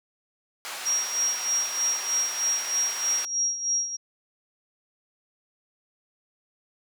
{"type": "band-pass noise", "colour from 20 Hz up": "pink", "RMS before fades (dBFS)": -36, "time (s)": [0.65, 3.25], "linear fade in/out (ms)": 0, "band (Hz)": [940, 11000], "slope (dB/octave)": 12}
{"type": "tone with tremolo", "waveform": "sine", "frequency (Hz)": 5640, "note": "F8", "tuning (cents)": 16, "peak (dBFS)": -21, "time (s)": [0.85, 3.97], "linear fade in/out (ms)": 20, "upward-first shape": "sine", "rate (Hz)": 3.2, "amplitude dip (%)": 70}
{"effects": []}